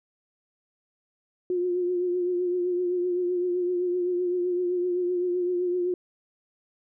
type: tone with vibrato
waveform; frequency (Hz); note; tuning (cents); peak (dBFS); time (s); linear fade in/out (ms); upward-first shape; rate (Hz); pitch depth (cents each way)
sine; 357.4; F4; +40; -23; 1.5-5.94; 2; triangle; 7.8; 42
effects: none